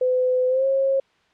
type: tone with pitch glide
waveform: sine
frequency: 507 to 540.3 Hz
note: B4 to C#5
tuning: +45 to -44 cents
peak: -17 dBFS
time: 0.01-1 s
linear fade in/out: 5 ms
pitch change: +111 cents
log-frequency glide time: 0.48-0.66 s
effects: white hiss -61 dBFS RMS until 1.33 s + low-pass 3000 Hz 12 dB/octave